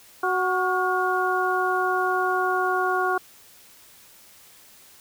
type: harmonic tone with a mistuned harmonic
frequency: 370 Hz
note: F#4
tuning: in tune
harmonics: 1 / 2 / 3 / 4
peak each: -26 / -26 / -26 / -26 dBFS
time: 0.23-3.18 s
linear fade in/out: 5 ms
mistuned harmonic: 4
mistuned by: -60 cents
effects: white hiss -51 dBFS RMS until 5 s